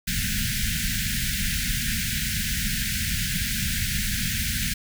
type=band-stop noise; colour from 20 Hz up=pink; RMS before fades=-26 dBFS; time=0.07-4.74 s; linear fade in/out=10 ms; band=240 to 1500 Hz; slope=96 dB/octave; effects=none